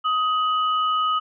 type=tone pair together; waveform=sine; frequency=1256 / 2960 Hz; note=D#6 / F#7; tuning=+16 / 0 cents; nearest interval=octave + minor third; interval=1484 cents; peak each=-19 / -29 dBFS; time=0.04-1.2 s; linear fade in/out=20 ms; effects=none